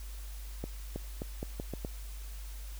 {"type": "accelerating click train", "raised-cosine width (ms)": 2, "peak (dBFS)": -23, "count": 7, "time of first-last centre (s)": [0.64, 1.849], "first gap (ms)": 320, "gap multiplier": 0.81, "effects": ["added 50 Hz sine -40 dBFS peak until 2.79 s", "white hiss -53 dBFS RMS until 2.79 s"]}